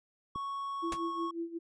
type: tone with pitch glide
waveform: triangle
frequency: 1108.7 to 1100.4 Hz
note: C#6 to C#6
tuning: 0 to -13 cents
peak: -33 dBFS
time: 0.35-1.31 s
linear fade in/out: 5 ms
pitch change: -13 cents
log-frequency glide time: 0.79-1.14 s
type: click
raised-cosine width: 3 ms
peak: -31 dBFS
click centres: 0.359 s
type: tone with tremolo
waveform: sine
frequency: 335.3 Hz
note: E4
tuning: 30 cents sharp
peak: -32 dBFS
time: 0.82-1.59 s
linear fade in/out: 20 ms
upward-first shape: sine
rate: 5.5 Hz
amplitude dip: 80%
type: noise with exponential decay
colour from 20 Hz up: pink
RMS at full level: -33 dBFS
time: 0.92-1 s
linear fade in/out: 2 ms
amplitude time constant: 16 ms
effects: resampled to 22050 Hz